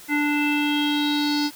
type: tone with low-pass filter sweep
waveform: square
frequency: 293.7 Hz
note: D4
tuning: in tune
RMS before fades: -22 dBFS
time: 0.08-1.51 s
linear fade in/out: 50 ms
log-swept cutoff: 2100 to 4900 Hz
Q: 6.2
effects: white hiss -44 dBFS RMS until 1.55 s